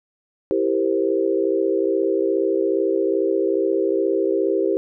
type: chord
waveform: sine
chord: C dominant seventh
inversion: first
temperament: equal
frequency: 329.6 / 392 / 466.2 / 523.3 Hz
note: E4 / G4 / Bb4 / C5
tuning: 0 / 0 / 0 / 0 cents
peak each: -23 / -20 / -25 / -25 dBFS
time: 0.51-4.77 s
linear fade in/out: 0 ms
effects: none

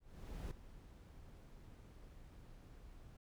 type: noise with ADSR envelope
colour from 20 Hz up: brown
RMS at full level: -44 dBFS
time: 0-3.17 s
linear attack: 510 ms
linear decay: 5 ms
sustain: -13 dB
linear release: 8 ms
effects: none

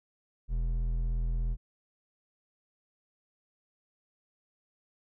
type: tone with hard clipping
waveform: sine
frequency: 41.53 Hz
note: E1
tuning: 14 cents sharp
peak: -29 dBFS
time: 0.48-1.57 s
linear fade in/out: 50 ms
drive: 7 dB
effects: none

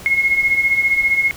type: beating tone pair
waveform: sine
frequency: 2151 / 2166 Hz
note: C7 / C#7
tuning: +47 / -41 cents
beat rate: 15 Hz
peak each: -20 / -14 dBFS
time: 0.06-1.31 s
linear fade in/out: 0 ms
effects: pink hiss -37 dBFS RMS until 1.36 s

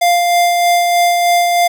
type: tone with tremolo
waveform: square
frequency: 698.5 Hz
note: F5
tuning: in tune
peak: -9 dBFS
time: 0.01-1.68 s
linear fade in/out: 10 ms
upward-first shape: sine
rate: 3.2 Hz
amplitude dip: 30%
effects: none

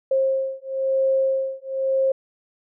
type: beating tone pair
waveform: sine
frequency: 533 / 534 Hz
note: C5 / C5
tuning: +32 / +35 cents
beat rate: 1 Hz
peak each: -22 dBFS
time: 0.11-2.12 s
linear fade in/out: 5 ms
effects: none

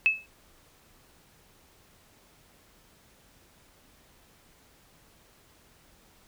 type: tone with exponential decay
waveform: sine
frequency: 2600 Hz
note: E7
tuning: 24 cents flat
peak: -15 dBFS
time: 0.06-0.26 s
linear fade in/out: 0 ms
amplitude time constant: 42 ms
effects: pink hiss -60 dBFS RMS until 6.27 s

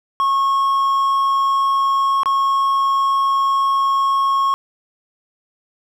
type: tone with dropouts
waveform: triangle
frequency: 1093 Hz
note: C#6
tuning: 25 cents flat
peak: -12 dBFS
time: 0.2-4.54 s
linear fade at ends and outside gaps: 0 ms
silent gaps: 2.233-2.258 s
effects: none

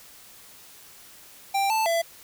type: tone with pitch steps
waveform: square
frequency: 788 / 881 / 670 Hz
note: G5 / A5 / E5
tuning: +9 / +2 / +28 cents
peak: -22 dBFS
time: 1.54-2.02 s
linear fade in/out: 10 ms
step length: 160 ms
effects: white hiss -49 dBFS RMS until 2.23 s

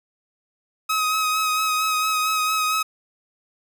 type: tone with vibrato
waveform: sawtooth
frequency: 1268 Hz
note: D#6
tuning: 32 cents sharp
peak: -16 dBFS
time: 0.89-2.83 s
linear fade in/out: 10 ms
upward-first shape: sine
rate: 4.4 Hz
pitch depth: 23 cents each way
effects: none

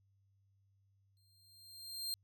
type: tone with exponential growth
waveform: sawtooth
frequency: 4186 Hz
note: C8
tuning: in tune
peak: -33 dBFS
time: 1.17-2.14 s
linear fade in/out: 0 ms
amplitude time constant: 210 ms
effects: added 98 Hz sine -70 dBFS peak until 2.23 s

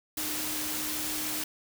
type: tone in noise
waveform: sine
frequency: 305.6 Hz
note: D#4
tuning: 31 cents flat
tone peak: -40 dBFS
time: 0.17-1.44 s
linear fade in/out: 5 ms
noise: white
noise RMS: -33 dBFS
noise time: 0.17-1.44 s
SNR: -10 dB
effects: none

